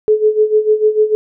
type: tone with tremolo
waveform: sine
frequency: 428.9 Hz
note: A4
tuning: 44 cents flat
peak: -6 dBFS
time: 0.08-1.15 s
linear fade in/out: 0 ms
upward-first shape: sine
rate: 6.7 Hz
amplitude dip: 80%
effects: none